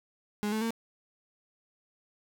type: tone with pitch steps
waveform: 35% pulse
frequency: 208.2 / 217.8 / 227.8 Hz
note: G#3 / A3 / A#3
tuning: +5 / -17 / -40 cents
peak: -27 dBFS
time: 0.43-0.706 s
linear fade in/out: 0 ms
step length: 92 ms
effects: none